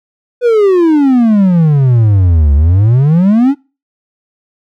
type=exponential two-way sweep; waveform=triangle; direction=down then up; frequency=499.8 to 69.3 to 293.1 Hz; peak=-3 dBFS; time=0.41-3.55 s; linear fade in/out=50 ms; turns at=2.54 s; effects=noise-tail reverb RT60 0.3 s tail -23 dB re dry